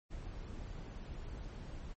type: noise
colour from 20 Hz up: brown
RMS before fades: -45 dBFS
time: 0.1-1.94 s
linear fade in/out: 20 ms
effects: MP3 32 kbps